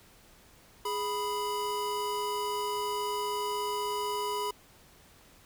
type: tone pair together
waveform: square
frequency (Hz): 415.3 / 987.8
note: G#4 / B5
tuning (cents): 0 / 0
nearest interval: octave + minor third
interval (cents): 1500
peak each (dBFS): -35 / -33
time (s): 0.85-4.51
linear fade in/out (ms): 5
effects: pink hiss -58 dBFS RMS until 5.45 s